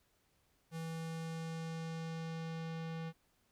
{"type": "tone with low-pass filter sweep", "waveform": "square", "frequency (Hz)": 163.2, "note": "E3", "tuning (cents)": -17, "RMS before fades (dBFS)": -42, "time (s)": [0.71, 3.13], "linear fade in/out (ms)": 50, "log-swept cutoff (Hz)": [12000, 3500], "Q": 0.91, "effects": ["pink hiss -75 dBFS RMS until 3.51 s"]}